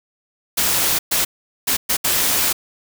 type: noise bursts at uneven times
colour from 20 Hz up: white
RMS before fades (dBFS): -18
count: 5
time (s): 0.57-0.99 / 1.11-1.25 / 1.67-1.77 / 1.89-1.97 / 2.04-2.53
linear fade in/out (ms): 10
effects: none